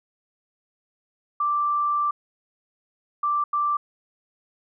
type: tone bursts at uneven times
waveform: sine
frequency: 1174.7 Hz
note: D6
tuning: in tune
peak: -20 dBFS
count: 3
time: 1.4-2.11 / 3.23-3.44 / 3.53-3.77 s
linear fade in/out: 5 ms
effects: none